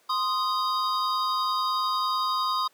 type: tone cluster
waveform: triangle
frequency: 1041 / 1244 / 3743 / 4828 Hz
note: C6 / D#6 / A#7 / D8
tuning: -9 / -1 / +6 / +47 cents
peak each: -25 / -26 / -33 / -33 dBFS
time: 0.09-2.68 s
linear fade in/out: 10 ms
effects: pink hiss -62 dBFS RMS until 2.73 s + high-pass 400 Hz 12 dB/octave